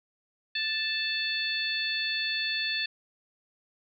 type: harmonic tone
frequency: 880 Hz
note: A5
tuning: in tune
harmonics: 2 / 3 / 4 / 5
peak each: -33 / -33 / -33 / -33 dBFS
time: 0.55-2.86 s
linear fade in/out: 5 ms
effects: none